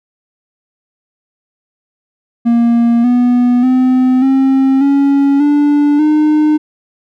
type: tone with pitch steps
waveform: triangle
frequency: 234.7 / 245.1 / 255.9 / 267.3 / 279.1 / 291.5 / 304.4 Hz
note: A#3 / B3 / C4 / C4 / C#4 / D4 / D#4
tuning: +12 / -13 / -38 / +37 / +12 / -13 / -38 cents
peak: -5 dBFS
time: 2.45-6.58 s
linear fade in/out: 20 ms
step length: 590 ms
effects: none